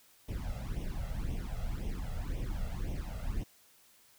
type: noise with flanger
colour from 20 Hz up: brown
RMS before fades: -36 dBFS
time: 0.28-3.44 s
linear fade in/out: 10 ms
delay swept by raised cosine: 0.33 to 1.53 ms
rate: 1.9 Hz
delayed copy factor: +0.95
effects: white hiss -63 dBFS RMS until 4.18 s